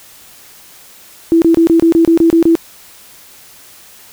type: tone bursts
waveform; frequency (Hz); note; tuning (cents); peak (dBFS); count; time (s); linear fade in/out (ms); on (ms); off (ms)
sine; 331.3; E4; +9; -5; 10; 1.32-2.553; 0; 99; 27
effects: white hiss -40 dBFS RMS until 4.12 s